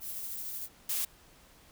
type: noise with tremolo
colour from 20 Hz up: violet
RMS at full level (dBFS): -38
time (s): 0-0.69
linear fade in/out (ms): 50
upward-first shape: sine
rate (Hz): 13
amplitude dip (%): 25
type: noise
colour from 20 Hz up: blue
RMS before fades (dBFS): -32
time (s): 0.89-1.05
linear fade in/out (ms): 5
effects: pink hiss -59 dBFS RMS until 1.71 s